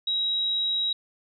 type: tone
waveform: sine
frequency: 3839 Hz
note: B7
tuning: 50 cents flat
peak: -23 dBFS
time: 0.07-0.93 s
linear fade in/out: 5 ms
effects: none